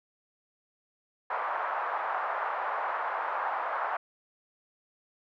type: band-pass noise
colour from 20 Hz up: white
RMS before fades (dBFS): -32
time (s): 1.3-3.97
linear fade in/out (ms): 5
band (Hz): 670 to 1300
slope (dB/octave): 24
effects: none